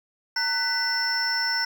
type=tone cluster; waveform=triangle; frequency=915 / 1497 / 1987 / 5370 Hz; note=A#5 / F#6 / B6 / E8; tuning=-32 / +20 / +10 / +31 cents; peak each=-31 / -26 / -30 / -24 dBFS; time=0.36-1.65 s; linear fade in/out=5 ms; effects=none